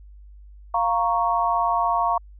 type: chord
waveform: sine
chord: Bb minor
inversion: second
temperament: equal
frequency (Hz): 698.5 / 932.3 / 1108.7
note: F5 / Bb5 / Db6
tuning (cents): 0 / 0 / 0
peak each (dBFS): -23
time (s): 0.74-2.18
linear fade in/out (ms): 5
effects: added 50 Hz sine -42 dBFS peak until 2.39 s